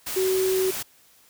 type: tone in noise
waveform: sine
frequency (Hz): 376.4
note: F#4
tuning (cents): +30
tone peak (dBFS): -20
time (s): 0.16-0.71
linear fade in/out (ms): 10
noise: white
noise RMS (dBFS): -31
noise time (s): 0.06-0.83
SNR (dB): +8
effects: white hiss -57 dBFS RMS until 1.29 s